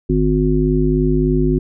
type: harmonic tone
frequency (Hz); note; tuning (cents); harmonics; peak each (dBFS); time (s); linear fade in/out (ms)
51.7; G#1; -7; 1 / 3 / 5 / 7; -18 / -18 / -18 / -18; 0.09-1.59; 10
effects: none